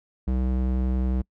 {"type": "tone with band-pass filter", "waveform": "square", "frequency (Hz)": 63.5, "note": "B1", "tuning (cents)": 49, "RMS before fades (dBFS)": -24, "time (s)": [0.27, 1.22], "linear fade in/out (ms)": 10, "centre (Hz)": 140, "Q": 0.71, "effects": ["noise-tail reverb RT60 0.1 s tail -26 dB re dry"]}